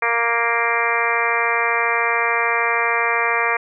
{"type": "harmonic tone with a mistuned harmonic", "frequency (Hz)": 233.1, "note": "A#3", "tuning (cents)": 0, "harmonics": [2, 3, 4, 5, 6, 7, 8, 9, 10], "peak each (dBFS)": [-26, -27, -25, -23, -29, -26, -25, -24, -24], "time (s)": [0.02, 3.57], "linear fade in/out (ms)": 5, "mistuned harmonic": 10, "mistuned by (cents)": 24, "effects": []}